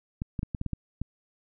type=clicks; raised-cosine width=5 ms; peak=-18 dBFS; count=8; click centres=0.219 / 0.392 / 0.431 / 0.548 / 0.614 / 0.663 / 0.733 / 1.016 s; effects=none